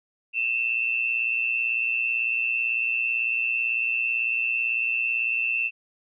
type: tone pair together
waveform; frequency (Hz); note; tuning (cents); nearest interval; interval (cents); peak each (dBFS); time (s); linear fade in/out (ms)
sine; 2586 / 2704; E7 / E7; -34 / +43; minor second; 77; -27 / -24; 0.33-5.71; 50
effects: none